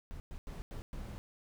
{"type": "noise bursts at uneven times", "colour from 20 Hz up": "brown", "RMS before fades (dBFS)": -43, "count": 5, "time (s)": [[0.11, 0.2], [0.31, 0.38], [0.47, 0.62], [0.71, 0.82], [0.93, 1.18]], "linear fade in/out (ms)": 0, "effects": []}